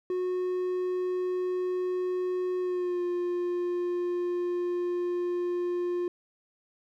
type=tone with pitch glide; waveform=triangle; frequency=364.8 to 353.2 Hz; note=F#4 to F4; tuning=-24 to +20 cents; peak=-25 dBFS; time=0.1-6.08 s; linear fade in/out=2 ms; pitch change=-56 cents; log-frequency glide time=2.6-3.03 s; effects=none